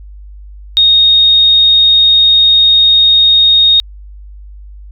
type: tone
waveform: sine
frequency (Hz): 3720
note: A#7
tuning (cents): -4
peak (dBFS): -4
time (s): 0.77-3.8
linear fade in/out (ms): 0
effects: added 50 Hz sine -29 dBFS peak until 4.91 s